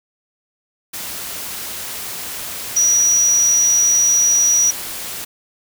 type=tone in noise; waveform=sine; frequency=5810 Hz; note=F#8; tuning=32 cents flat; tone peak=-11 dBFS; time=2.76-4.71 s; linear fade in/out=10 ms; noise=white; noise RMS=-28 dBFS; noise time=0.93-5.25 s; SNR=+14 dB; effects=none